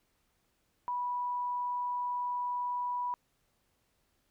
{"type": "tone", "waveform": "sine", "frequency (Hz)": 981, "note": "B5", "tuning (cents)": -12, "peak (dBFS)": -31, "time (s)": [0.88, 3.14], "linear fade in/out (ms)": 0, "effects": ["pink hiss -75 dBFS RMS until 4.3 s"]}